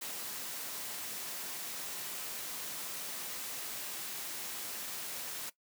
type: noise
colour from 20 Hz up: white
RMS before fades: -41 dBFS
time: 0.01-5.5 s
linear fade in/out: 10 ms
effects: noise-tail reverb RT60 0.1 s tail -17 dB re dry + high-pass 150 Hz 12 dB/octave